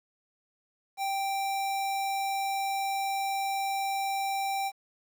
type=tone; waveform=square; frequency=784 Hz; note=G5; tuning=in tune; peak=-29 dBFS; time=0.97-4.72 s; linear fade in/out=50 ms; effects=10-bit

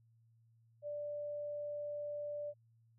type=tone; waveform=sine; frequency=587.3 Hz; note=D5; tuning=in tune; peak=-39 dBFS; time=0.82-2.54 s; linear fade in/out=50 ms; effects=added 114 Hz sine -66 dBFS peak until 2.98 s

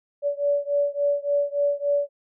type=beating tone pair; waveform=sine; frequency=572 / 575.5 Hz; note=D5 / D5; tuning=-46 / -35 cents; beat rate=3.5 Hz; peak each=-23 / -24 dBFS; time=0.22-2.09 s; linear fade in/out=50 ms; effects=none

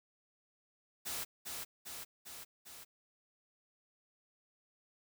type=noise with echo; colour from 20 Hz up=white; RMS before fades=-40 dBFS; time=1.05-1.25 s; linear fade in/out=20 ms; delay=400 ms; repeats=4; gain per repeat=-3 dB; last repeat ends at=2.85 s; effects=none

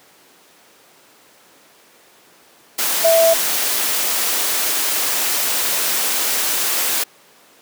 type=tone in noise; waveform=sine; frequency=659.3 Hz; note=E5; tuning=in tune; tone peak=-10 dBFS; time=3.04-3.34 s; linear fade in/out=10 ms; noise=white; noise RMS=-19 dBFS; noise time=2.78-7.04 s; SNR=+6 dB; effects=pink hiss -49 dBFS RMS until 7.61 s + high-pass 300 Hz 12 dB/octave

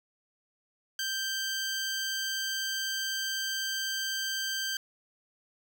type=tone; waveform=15% pulse; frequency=1568 Hz; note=G6; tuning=in tune; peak=-24 dBFS; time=0.99-4.77 s; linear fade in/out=2 ms; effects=none

